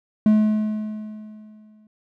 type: tone with exponential decay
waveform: triangle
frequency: 214.2 Hz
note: A3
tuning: 46 cents flat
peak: -9 dBFS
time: 0.26-1.87 s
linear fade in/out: 2 ms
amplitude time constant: 350 ms
effects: none